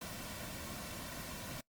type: noise with comb filter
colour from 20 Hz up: pink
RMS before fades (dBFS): -45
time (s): 0.01-1.61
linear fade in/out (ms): 5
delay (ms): 2.4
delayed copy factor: -0.5
effects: noise-tail reverb RT60 0.1 s tail -22 dB re dry + Opus 48 kbps